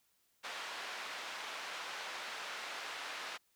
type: band-pass noise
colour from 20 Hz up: pink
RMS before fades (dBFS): -44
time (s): 0.43-3.38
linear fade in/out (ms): 20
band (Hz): 900 to 4100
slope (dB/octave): 12
effects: white hiss -75 dBFS RMS until 3.55 s